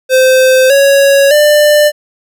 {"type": "tone with pitch steps", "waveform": "square", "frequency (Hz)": [518, 555.2, 595], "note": ["C5", "C#5", "D5"], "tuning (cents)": [-17, 3, 22], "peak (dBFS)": -5, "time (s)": [0.09, 1.92], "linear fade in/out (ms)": 50, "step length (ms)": 610, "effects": []}